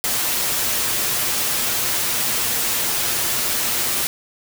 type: noise with comb filter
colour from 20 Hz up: white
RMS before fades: -21 dBFS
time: 0.04-4.07 s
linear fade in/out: 0 ms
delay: 8.4 ms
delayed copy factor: +0.5
effects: none